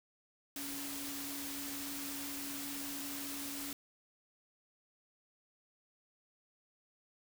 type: tone in noise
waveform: sine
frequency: 281.4 Hz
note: C#4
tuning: 26 cents sharp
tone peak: -45 dBFS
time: 0.56-3.73 s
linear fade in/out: 2 ms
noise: white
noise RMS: -43 dBFS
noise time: 0.56-3.73 s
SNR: -5 dB
effects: none